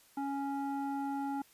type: tone with low-pass filter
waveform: square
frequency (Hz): 277.7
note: C#4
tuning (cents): +3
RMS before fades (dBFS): -36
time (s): 0.17-1.42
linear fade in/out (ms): 5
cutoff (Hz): 1000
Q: 3.6
effects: white hiss -63 dBFS RMS until 1.53 s + resampled to 32000 Hz